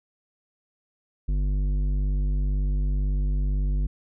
sine tone with tanh clipping, 49 Hz, G1, in tune, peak -23 dBFS, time 1.28-3.87 s, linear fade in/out 10 ms, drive 11 dB, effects none

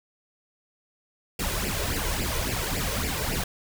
pink noise with flanger, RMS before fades -28 dBFS, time 1.39-3.44 s, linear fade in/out 5 ms, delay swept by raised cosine 0.39 to 2.09 ms, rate 3.6 Hz, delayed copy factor +0.75, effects none

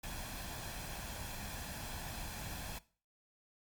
pink noise with comb filter, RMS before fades -44 dBFS, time 0.03-2.79 s, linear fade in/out 10 ms, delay 1.2 ms, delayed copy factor +0.5, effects noise-tail reverb RT60 0.4 s tail -19 dB re dry + Opus 48 kbps

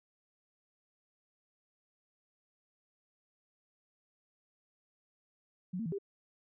sine tone with pitch steps, 181.7 / 227.5 / 163.3 / 398.3 Hz, F#3 / A#3 / E3 / G4, -31 / -42 / -16 / +28 cents, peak -34 dBFS, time 5.73-5.986 s, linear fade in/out 10 ms, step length 64 ms, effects none

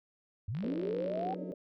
sine linear sweep, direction up, 86.7 to 784 Hz, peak -33 dBFS, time 0.48-1.34 s, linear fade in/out 5 ms
click train, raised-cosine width 0.3 ms, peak -34 dBFS, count 43, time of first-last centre 0.55-1.345 s, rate 52.8 Hz
pink band-pass noise, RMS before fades -41 dBFS, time 0.63-1.54 s, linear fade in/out 5 ms, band 260 to 600 Hz, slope 96 dB/octave
triangle tone with pitch glide, 177.5 to 181.75 Hz, F3 to F#3, +28 to -31 cents, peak -39 dBFS, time 0.64-1.52 s, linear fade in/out 0 ms, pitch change +41 cents, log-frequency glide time 0.77-1.11 s
effects none

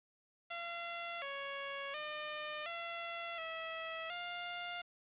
10% pulse tone with pitch steps, 684 / 556 / 604 / 679 / 651 / 703 Hz, F5 / C#5 / D5 / F5 / E5 / F5, -36 / +5 / +48 / -49 / -22 / +11 cents, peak -32 dBFS, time 0.5-4.82 s, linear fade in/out 10 ms, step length 720 ms, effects resampled to 8000 Hz + 10-bit

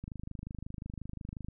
click train, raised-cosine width 5 ms, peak -28 dBFS, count 38, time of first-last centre 0.04-1.485 s, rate 25.6 Hz, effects none

